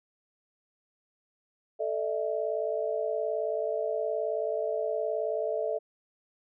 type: chord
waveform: sine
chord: A suspended fourth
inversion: none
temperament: equal with one note detuned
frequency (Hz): 440 / 600.4 / 659.3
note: A4 / D5 / E5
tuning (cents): 0 / +38 / 0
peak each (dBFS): -32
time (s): 1.79-5.79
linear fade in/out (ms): 20
effects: none